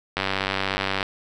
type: click train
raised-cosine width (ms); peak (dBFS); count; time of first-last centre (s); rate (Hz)
0.3; -7; 84; 0.17-1.028; 96.7
effects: none